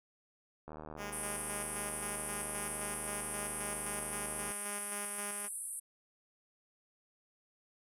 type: click train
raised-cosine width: 1 ms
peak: -32 dBFS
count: 296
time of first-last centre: 0.68-4.506 s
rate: 77.1 Hz
type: tone with tremolo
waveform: 5% pulse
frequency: 204.5 Hz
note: G#3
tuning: 26 cents flat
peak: -29 dBFS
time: 0.97-5.49 s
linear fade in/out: 50 ms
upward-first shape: square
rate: 3.8 Hz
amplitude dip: 40%
type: band-pass noise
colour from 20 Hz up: white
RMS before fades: -42 dBFS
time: 1.12-5.8 s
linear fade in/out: 10 ms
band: 8600 to 11000 Hz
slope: 96 dB/octave
effects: none